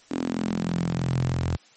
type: tone with high-pass filter sweep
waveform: sawtooth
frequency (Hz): 43.11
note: F1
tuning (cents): -22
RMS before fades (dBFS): -26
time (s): 0.1-1.57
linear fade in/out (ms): 20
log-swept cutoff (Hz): 280 to 96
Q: 4.8
effects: white hiss -55 dBFS RMS until 1.76 s + MP3 32 kbps